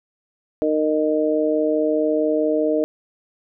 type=harmonic tone; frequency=154.1 Hz; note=D#3; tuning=16 cents flat; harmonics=2 / 3 / 4; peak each=-21 / -21 / -21 dBFS; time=0.62-2.84 s; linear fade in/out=0 ms; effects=none